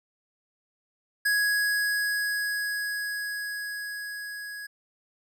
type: tone with level ramp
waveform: square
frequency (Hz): 1665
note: G#6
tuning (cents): +4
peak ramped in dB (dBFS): -22 to -37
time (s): 1.25-4.67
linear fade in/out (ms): 10
effects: none